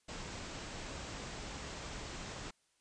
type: low-pass noise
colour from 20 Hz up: pink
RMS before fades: -45 dBFS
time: 0.08-2.51 s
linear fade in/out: 10 ms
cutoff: 8100 Hz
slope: 96 dB/octave
effects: white hiss -75 dBFS RMS until 2.8 s + resampled to 22050 Hz